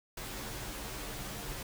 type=noise with comb filter; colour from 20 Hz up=pink; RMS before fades=-41 dBFS; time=0.17-1.63 s; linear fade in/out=5 ms; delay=12 ms; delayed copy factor=-0.9; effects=none